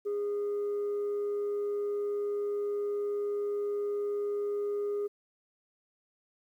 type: tone with amplitude modulation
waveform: sine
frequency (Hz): 410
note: G#4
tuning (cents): -22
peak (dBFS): -26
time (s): 0.05-5.08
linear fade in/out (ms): 20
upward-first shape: sine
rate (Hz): 119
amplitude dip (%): 25
effects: tanh soft clip ceiling -28 dBFS + 11-bit